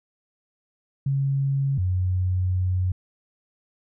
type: tone pair in turn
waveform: sine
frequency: 137.5 / 91.77 Hz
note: C#3 / F#2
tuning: -14 / -14 cents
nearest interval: perfect fifth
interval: 700 cents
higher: first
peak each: -20 dBFS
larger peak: neither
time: 1.06-1.78 / 1.78-2.92 s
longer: second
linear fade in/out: 5 ms
effects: none